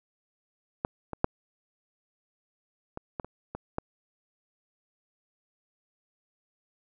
clicks, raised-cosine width 1 ms, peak -13 / -20 / -7 / -22 / -18 / -27 / -21 / -15 dBFS, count 8, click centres 0.849 / 1.133 / 1.244 / 2.974 / 3.198 / 3.246 / 3.55 / 3.784 s, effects none

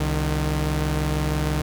sawtooth tone pair together, 66.23 / 152.5 Hz, C2 / D#3, +22 / -34 cents, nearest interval octave + major second, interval 1444 cents, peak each -20 dBFS, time 0-1.62 s, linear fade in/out 5 ms, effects none

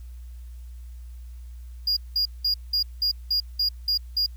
triangle tone bursts, 4845 Hz, D#8, 47 cents flat, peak -19 dBFS, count 9, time 1.87-4.263 s, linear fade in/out 5 ms, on 97 ms, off 190 ms, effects added 60 Hz sine -37 dBFS peak until 4.36 s + white hiss -62 dBFS RMS until 4.36 s

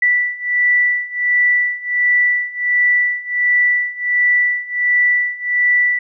sine beating tone pair, 1966 / 1967.4 Hz, B6 / B6, -8 / -7 cents, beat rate 1.4 Hz, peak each -17 / -15 dBFS, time 0.02-5.99 s, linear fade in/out 5 ms, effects none

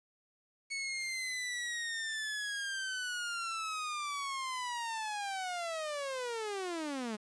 sawtooth linear sweep, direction down, 2217 to 205 Hz, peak -32 dBFS, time 0.7-7.17 s, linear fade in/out 20 ms, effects resampled to 22050 Hz + 10-bit

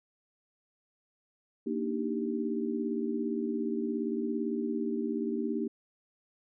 sine chord, Eb major seventh, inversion second, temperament equal, 233.1 / 293.7 / 311.1 / 392 Hz, Bb3 / D4 / Eb4 / G4, 0 / 0 / 0 / 0 cents, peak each -33 / -37 / -36 / -35 dBFS, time 1.66-5.68 s, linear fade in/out 10 ms, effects none

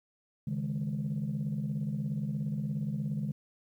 sine chord, C# suspended second, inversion none, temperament equal, 138.59 / 155.56 / 207.7 Hz, C#3 / D#3 / G#3, 0 / 0 / 0 cents, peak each -34 dBFS, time 0.47-3.32 s, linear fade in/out 5 ms, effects tanh soft clip ceiling -25 dBFS + 11-bit

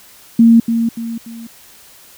sine tone with echo, 230 Hz, A#3, 23 cents flat, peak -4 dBFS, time 0.39-0.6 s, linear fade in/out 5 ms, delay 290 ms, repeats 3, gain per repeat -8 dB, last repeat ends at 1.47 s, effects white hiss -43 dBFS RMS until 2.17 s

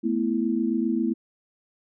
sine chord, A suspended second, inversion none, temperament just, 220 / 247.5 / 330 Hz, A3 / B3 / E4, 0 / +4 / +2 cents, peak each -26 dBFS, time 0.03-1.14 s, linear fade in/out 20 ms, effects none

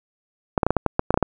clicks, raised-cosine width 1 ms, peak -3 dBFS, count 11, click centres 0.578 / 0.632 / 0.666 / 0.706 / 0.767 / 0.863 / 0.994 / 1.106 / 1.142 / 1.175 / 1.227 s, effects none

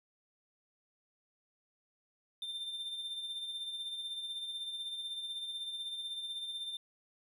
triangle tone with tremolo, 3586 Hz, A7, 32 cents sharp, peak -35 dBFS, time 2.42-6.77 s, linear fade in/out 2 ms, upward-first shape sine, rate 16 Hz, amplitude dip 45%, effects none

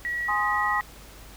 sine tone, 1924 Hz, B6, 46 cents flat, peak -26 dBFS, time 0.05-0.81 s, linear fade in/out 0 ms
clicks, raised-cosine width 0.5 ms, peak -33 dBFS, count 3, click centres 0.209 / 0.306 / 0.545 s
sine chord, Ab major, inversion none, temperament equal, 830.6 / 1046.5 / 1244.5 Hz, Ab5 / C6 / Eb6, 0 / 0 / 0 cents, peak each -28 dBFS, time 0.28-0.81 s, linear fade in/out 10 ms
effects added 50 Hz sine -48 dBFS peak until 1.36 s + pink hiss -48 dBFS RMS until 1.36 s

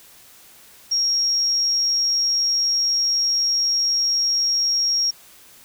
sine tone, 5588 Hz, F8, in tune, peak -17 dBFS, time 0.91-5.11 s, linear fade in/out 10 ms, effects white hiss -48 dBFS RMS until 5.64 s

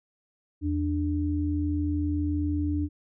sine tone pair together, 82.9 / 295.4 Hz, E2 / D4, +10 / +10 cents, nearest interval octave + minor seventh, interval 2200 cents, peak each -27 dBFS, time 0.61-2.89 s, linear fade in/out 50 ms, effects none

